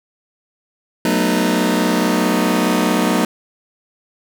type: chord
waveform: sawtooth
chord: B dominant seventh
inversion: second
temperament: just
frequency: 185.21 / 222.2 / 246.9 / 308.7 Hz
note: F#3 / A3 / B3 / D#4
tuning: +2 / +17 / 0 / -14 cents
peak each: -16 dBFS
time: 1.05-3.25 s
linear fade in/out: 2 ms
effects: none